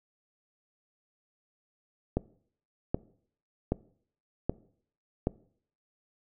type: click train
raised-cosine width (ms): 2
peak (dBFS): -13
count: 5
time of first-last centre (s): 2.17-5.271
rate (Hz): 1.29
effects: noise-tail reverb RT60 0.6 s tail -21 dB re dry